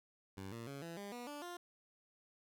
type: tone with pitch steps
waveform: 15% pulse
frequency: 96.3 / 115.85 / 139.37 / 167.67 / 201.7 / 242.7 / 291.9 / 351.2 Hz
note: G2 / A#2 / C#3 / E3 / G3 / B3 / D4 / F4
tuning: -30 / -10 / +10 / +30 / +50 / -30 / -10 / +10 cents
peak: -39 dBFS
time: 0.37-1.57 s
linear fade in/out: 5 ms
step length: 150 ms
effects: none